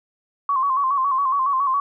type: tone with vibrato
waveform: sine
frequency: 1087 Hz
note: C#6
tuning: 34 cents flat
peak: -17 dBFS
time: 0.49-1.8 s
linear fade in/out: 2 ms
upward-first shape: square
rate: 7.2 Hz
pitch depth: 64 cents each way
effects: none